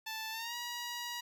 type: tone with pitch glide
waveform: 10% pulse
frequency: 880 to 959.6 Hz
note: A5 to A#5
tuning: 0 to +50 cents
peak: -30 dBFS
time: 0.06-1.21 s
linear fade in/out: 10 ms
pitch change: +150 cents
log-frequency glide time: 0.31-0.55 s
effects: none